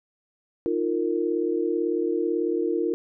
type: chord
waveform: sine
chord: Eb suspended second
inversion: none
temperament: equal with one note detuned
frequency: 311.1 / 349.2 / 459.2 Hz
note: Eb4 / F4 / Bb4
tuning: 0 / 0 / -26 cents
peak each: -28 / -25 / -27 dBFS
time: 0.66-2.94 s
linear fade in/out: 0 ms
effects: none